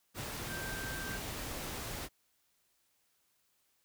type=tone in noise; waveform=sine; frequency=1568 Hz; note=G6; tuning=in tune; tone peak=-42 dBFS; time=0.47-1.2 s; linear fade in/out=50 ms; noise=pink; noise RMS=-41 dBFS; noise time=0.14-2.09 s; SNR=-4 dB; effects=white hiss -75 dBFS RMS until 3.84 s